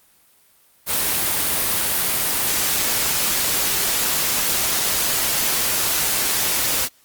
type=noise; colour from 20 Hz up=white; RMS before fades=-20 dBFS; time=0.86-6.89 s; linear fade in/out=50 ms; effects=white hiss -56 dBFS RMS until 7.04 s + Opus 32 kbps